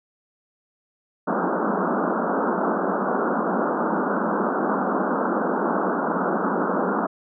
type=band-pass noise; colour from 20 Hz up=pink; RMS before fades=-23 dBFS; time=1.27-7.07 s; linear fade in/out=10 ms; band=180 to 1500 Hz; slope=96 dB/octave; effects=none